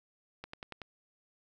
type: click train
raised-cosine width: 0.3 ms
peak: -26 dBFS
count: 5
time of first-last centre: 0.44-0.817 s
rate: 10.6 Hz
effects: 11-bit